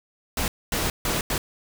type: noise bursts at uneven times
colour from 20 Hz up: pink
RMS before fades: -25 dBFS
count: 4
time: 0.37-0.48 / 0.72-0.9 / 1.05-1.21 / 1.3-1.38 s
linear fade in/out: 2 ms
effects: none